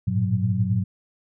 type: tone cluster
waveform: sine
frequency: 99.6 / 110.6 / 118 / 184.6 Hz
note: G2 / A2 / A#2 / F#3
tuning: +28 / +9 / +22 / -4 cents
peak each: -25 dBFS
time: 0.07-0.84 s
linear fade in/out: 10 ms
effects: none